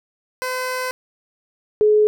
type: tone pair in turn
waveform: 15% pulse / sine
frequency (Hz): 510 / 424.2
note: C5 / G#4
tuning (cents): -44 / +37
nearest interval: minor third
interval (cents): 319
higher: first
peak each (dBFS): -16 / -11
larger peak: second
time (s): 0.42-0.91 / 1.81-2.07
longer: first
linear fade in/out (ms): 0
effects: none